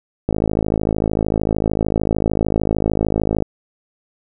click train, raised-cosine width 2 ms, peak -4 dBFS, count 168, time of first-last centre 0.29-3.423 s, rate 53.3 Hz, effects none

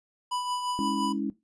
square tone with tremolo, 990 Hz, B5, 4 cents sharp, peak -28 dBFS, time 0.31-1.13 s, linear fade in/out 10 ms, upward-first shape triangle, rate 5.8 Hz, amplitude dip 50%
sine chord, C# minor, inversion second, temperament equal with one note detuned, 207.7 / 277.2 / 323.4 Hz, G#3 / C#4 / E4, 0 / 0 / -33 cents, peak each -31 / -30 / -33 dBFS, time 0.79-1.3 s, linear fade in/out 0 ms
effects noise-tail reverb RT60 0.2 s tail -17 dB re dry + resampled to 24000 Hz

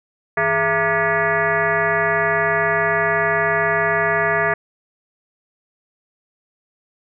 sine tone with frequency modulation, 1181 Hz, D6, 9 cents sharp, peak -15 dBFS, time 0.37-4.54 s, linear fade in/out 5 ms, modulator 255 Hz, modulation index 3.3, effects none

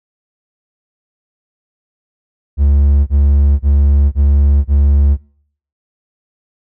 triangle tone bursts, 71 Hz, C#2, 42 cents sharp, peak -5 dBFS, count 5, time 2.57-5.174 s, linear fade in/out 50 ms, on 500 ms, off 26 ms, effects noise-tail reverb RT60 0.6 s tail -23 dB re dry

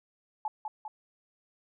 sine tone with echo, 859 Hz, A5, 42 cents flat, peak -29 dBFS, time 0.45-0.48 s, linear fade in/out 2 ms, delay 200 ms, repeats 2, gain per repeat -4 dB, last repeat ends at 0.88 s, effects none

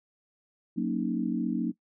sine chord, D# minor seventh, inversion first, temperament equal, 185 / 233.1 / 277.2 / 311.1 Hz, F#3 / A#3 / C#4 / D#4, 0 / 0 / 0 / 0 cents, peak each -32 / -30 / -33 / -33 dBFS, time 0.76-1.72 s, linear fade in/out 20 ms, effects noise-tail reverb RT60 0.1 s tail -19 dB re dry

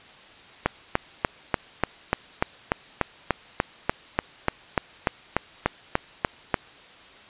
click train, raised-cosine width 0.5 ms, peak -4 dBFS, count 21, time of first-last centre 0.66-6.542 s, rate 3.4 Hz, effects white hiss -48 dBFS RMS until 7.29 s + resampled to 8000 Hz

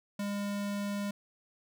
square tone, 202.7 Hz, G#3, 42 cents flat, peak -33 dBFS, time 0.19-1.11 s, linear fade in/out 5 ms, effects none

